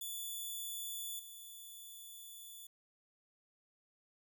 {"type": "tone with level steps", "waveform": "5% pulse", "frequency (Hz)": 3463, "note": "A7", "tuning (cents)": -28, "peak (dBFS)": [-33, -42], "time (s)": [0.01, 2.67], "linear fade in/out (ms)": 5, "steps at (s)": 1.19, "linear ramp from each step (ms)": 5, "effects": ["12-bit"]}